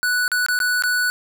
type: tone with dropouts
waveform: square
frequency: 1480 Hz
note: F#6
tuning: in tune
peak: -18 dBFS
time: 0.03-1.1 s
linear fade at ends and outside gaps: 0 ms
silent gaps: 0.279-0.317 / 0.463-0.485 / 0.59-0.602 / 0.823-0.837 s
effects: none